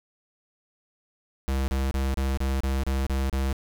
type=tone bursts; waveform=square; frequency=66.9 Hz; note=C2; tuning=39 cents sharp; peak=-24 dBFS; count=9; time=1.48-3.528 s; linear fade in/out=0 ms; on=200 ms; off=31 ms; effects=none